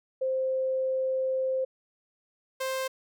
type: tone pair in turn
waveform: sine / sawtooth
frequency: 523.3 / 525.5 Hz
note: C5 / C5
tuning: 0 / +7 cents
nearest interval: unison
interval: 7 cents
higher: second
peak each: -25 dBFS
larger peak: neither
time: 0.21-1.65 / 2.6-2.88 s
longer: first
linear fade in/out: 10 ms
effects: none